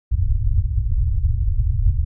pink low-pass noise, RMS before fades -18 dBFS, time 0.11-2.05 s, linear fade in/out 5 ms, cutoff 120 Hz, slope 96 dB/octave, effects none

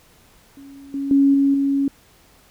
sine tone with level steps, 277.2 Hz, C#4, in tune, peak -38 / -22 / -11 / -13 / -16 dBFS, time 0.57-1.88 s, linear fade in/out 2 ms, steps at 0.94 / 1.11 / 1.34 / 1.54 s, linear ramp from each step 2 ms, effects pink hiss -53 dBFS RMS until 2.5 s

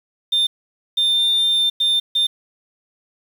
sine tone bursts at uneven times, 3599 Hz, A7, 38 cents sharp, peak -12 dBFS, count 4, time 0.32-0.47 / 0.97-1.7 / 1.8-2 / 2.15-2.27 s, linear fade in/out 10 ms, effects tanh soft clip ceiling -13 dBFS + 7-bit

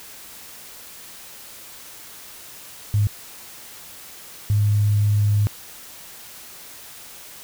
sine tone bursts at uneven times, 103.83 Hz, G#2, in tune, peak -15 dBFS, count 2, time 2.94-3.07 / 4.5-5.47 s, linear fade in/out 0 ms, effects white hiss -41 dBFS RMS until 7.43 s

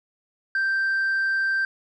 sine tone with tanh clipping, 1568 Hz, G6, in tune, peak -21 dBFS, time 0.55-1.65 s, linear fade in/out 2 ms, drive 1 dB, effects none

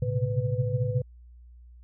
sine tone cluster, 110.1 / 123.9 / 129.1 / 137.5 / 500 Hz, A2 / B2 / C3 / C#3 / B4, +2 / +6 / -23 / -14 / +21 cents, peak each -28 / -31 / -32 / -32 / -32 dBFS, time 0.02-1.02 s, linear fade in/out 5 ms, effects added 60 Hz sine -47 dBFS peak until 1.83 s

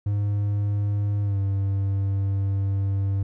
triangle tone with pitch glide, 102.2 to 98.15 Hz, G#2 to G2, -27 to +3 cents, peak -19 dBFS, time 0.06-3.23 s, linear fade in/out 5 ms, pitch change -70 cents, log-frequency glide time 1.23-1.38 s, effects none

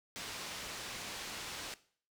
white low-pass noise, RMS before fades -44 dBFS, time 0.16-1.74 s, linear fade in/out 0 ms, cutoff 5400 Hz, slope 12 dB/octave, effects noise-tail reverb RT60 0.5 s tail -18 dB re dry

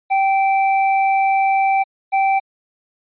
square tone pair in turn, 778 / 778 Hz, G5 / G5, -13 / -13 cents, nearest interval unison, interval 0 cents, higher neither, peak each -14 dBFS, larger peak neither, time 0.1-1.84 / 2.12-2.4 s, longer first, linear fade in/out 20 ms, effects resampled to 8000 Hz

